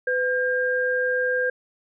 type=tone pair together; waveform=sine; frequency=503.2 / 1605 Hz; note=B4 / G6; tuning=+32 / +40 cents; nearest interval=octave + minor sixth; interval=2008 cents; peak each=-23 dBFS; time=0.07-1.5 s; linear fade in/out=5 ms; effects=none